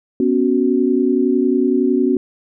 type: chord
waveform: sine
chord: B suspended second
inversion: none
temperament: just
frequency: 246.9 / 277.8 / 370.4 Hz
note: B3 / C#4 / F#4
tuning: 0 / +4 / +2 cents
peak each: -17 dBFS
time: 0.2-2.17 s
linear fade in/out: 2 ms
effects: none